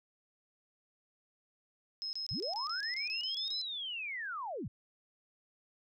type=tone bursts; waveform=sine; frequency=5150 Hz; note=E8; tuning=41 cents flat; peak=-36 dBFS; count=12; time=2.02-3.615 s; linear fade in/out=0 ms; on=110 ms; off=25 ms
type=linear two-way sweep; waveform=sine; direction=up then down; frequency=73.42 to 4100 to 73.42 Hz; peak=-37 dBFS; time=2.31-4.68 s; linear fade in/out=5 ms; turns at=3.6 s
effects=none